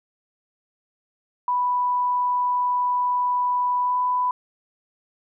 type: tone with pitch glide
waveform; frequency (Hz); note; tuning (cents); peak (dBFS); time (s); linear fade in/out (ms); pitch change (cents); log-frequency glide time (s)
sine; 987.8 to 995.2; B5 to B5; 0 to +13; -19; 1.48-4.31; 2; +13; 3.8-3.98
effects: none